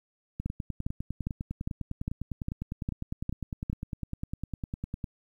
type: two click trains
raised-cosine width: 5 ms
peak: -18 / -21 dBFS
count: 9 / 47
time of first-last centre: 0.46-3.699 / 0.4-5.042 s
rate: 2.47 / 9.91 Hz
effects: 10-bit